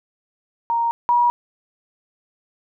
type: tone pair in turn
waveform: sine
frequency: 932.3 / 961.3 Hz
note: A#5 / B5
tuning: 0 / -47 cents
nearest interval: minor second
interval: 53 cents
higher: second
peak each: -17 / -13 dBFS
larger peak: second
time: 0.7-0.91 / 1.09-1.3 s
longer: neither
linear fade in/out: 0 ms
effects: none